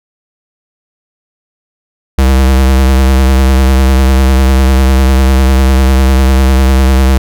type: tone with vibrato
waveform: square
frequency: 65.9 Hz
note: C2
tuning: 13 cents sharp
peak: -5 dBFS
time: 2.18-7.18 s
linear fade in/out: 5 ms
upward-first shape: triangle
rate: 10 Hz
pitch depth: 50 cents each way
effects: none